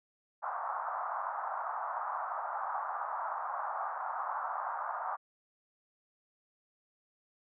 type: band-pass noise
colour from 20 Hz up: white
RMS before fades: -37 dBFS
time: 0.42-5.17 s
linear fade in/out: 20 ms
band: 690 to 1300 Hz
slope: 48 dB/octave
effects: none